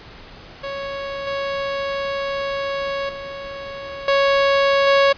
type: tone with level steps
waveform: sawtooth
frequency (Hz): 554.4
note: C#5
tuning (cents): 0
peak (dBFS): -22 / -18 / -26 / -10 / -8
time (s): 0.63-5.13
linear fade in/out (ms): 10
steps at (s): 1.27 / 3.09 / 4.08 / 4.87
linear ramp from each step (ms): 2
effects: pink hiss -41 dBFS RMS until 5.17 s + resampled to 11025 Hz